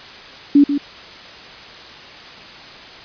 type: tone with echo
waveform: sine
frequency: 285.8 Hz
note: D4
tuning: 47 cents flat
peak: -6 dBFS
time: 0.55-0.64 s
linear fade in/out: 5 ms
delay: 140 ms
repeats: 1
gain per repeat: -9 dB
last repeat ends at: 0.78 s
effects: white hiss -37 dBFS RMS until 3.04 s + resampled to 11025 Hz